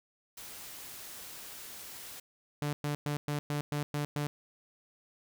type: noise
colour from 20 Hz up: white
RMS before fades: -46 dBFS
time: 0.37-2.2 s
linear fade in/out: 5 ms
type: tone bursts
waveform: sawtooth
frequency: 146.83 Hz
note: D3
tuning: in tune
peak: -27 dBFS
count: 8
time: 2.62-4.27 s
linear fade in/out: 0 ms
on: 110 ms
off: 110 ms
effects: none